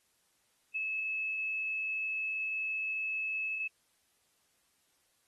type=tone; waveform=sine; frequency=2598 Hz; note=E7; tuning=26 cents flat; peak=-32 dBFS; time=0.74-3.68 s; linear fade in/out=10 ms; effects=white hiss -73 dBFS RMS until 5.27 s + AAC 32 kbps